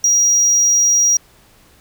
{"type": "tone", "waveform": "triangle", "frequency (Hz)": 5730, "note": "F8", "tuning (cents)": 44, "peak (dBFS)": -9, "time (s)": [0.04, 1.17], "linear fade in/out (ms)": 2, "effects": ["pink hiss -50 dBFS RMS until 1.8 s"]}